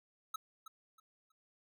square tone with echo, 1292 Hz, E6, 35 cents flat, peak -37 dBFS, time 0.34-0.36 s, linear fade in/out 5 ms, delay 320 ms, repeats 3, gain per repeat -12 dB, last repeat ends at 1.32 s, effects none

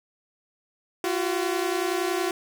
sawtooth tone pair together, 344 / 374.7 Hz, F4 / F#4, -26 / +22 cents, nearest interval minor second, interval 148 cents, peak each -23 dBFS, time 1.04-2.31 s, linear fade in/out 2 ms, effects none

